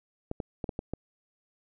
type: clicks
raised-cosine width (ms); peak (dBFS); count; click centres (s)
2; -19; 6; 0.314 / 0.402 / 0.642 / 0.692 / 0.791 / 0.936
effects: none